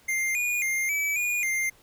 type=tone with pitch steps; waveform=square; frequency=2102 / 2443 / 2112 / 2297 / 2441 / 2102 Hz; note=C7 / D#7 / C7 / D7 / D#7 / C7; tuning=+7 / -32 / +16 / -39 / -34 / +7 cents; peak=-25 dBFS; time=0.08-1.7 s; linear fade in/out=10 ms; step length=270 ms; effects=pink hiss -58 dBFS RMS until 1.82 s